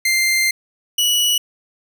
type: tone pair in turn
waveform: sawtooth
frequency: 2093 / 2937 Hz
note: C7 / F#7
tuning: 0 / -13 cents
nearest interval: tritone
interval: 587 cents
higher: second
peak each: -11 dBFS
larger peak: neither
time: 0.05-0.51 / 0.98-1.38 s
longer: first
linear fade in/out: 5 ms
effects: none